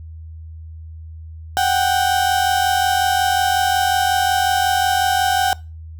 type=tone pair together; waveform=35% pulse; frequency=740 / 785.5 Hz; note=F#5 / G5; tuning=0 / +3 cents; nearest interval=minor second; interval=103 cents; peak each=-16 dBFS; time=1.57-5.53 s; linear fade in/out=0 ms; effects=noise-tail reverb RT60 0.3 s tail -23 dB re dry + added 80 Hz sine -32 dBFS peak until 5.99 s